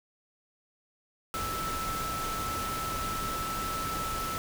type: tone in noise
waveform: sine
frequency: 1316 Hz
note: E6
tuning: 3 cents flat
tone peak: -33 dBFS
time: 1.34-4.38 s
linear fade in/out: 0 ms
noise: pink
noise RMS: -36 dBFS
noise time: 1.34-4.38 s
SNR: 0 dB
effects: none